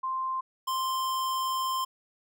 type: tone pair in turn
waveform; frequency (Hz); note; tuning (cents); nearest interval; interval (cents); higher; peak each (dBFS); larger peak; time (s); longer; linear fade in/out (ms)
sine / square; 1046.5 / 1046.5; C6 / C6; 0 / 0; unison; 0; neither; -28; neither; 0.03-0.41 / 0.67-1.85; second; 10
effects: none